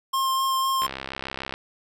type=tone with vibrato; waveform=square; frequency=1063 Hz; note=C6; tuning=27 cents sharp; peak=-22 dBFS; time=0.13-0.87 s; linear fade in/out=10 ms; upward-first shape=sine; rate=4 Hz; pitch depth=11 cents each way
type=click train; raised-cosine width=0.3 ms; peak=-15 dBFS; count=49; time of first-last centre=0.82-1.54 s; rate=66.7 Hz
effects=none